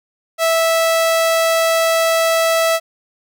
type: tone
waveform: sawtooth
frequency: 656 Hz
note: E5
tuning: 9 cents flat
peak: -9 dBFS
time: 0.38-2.8 s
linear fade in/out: 50 ms
effects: none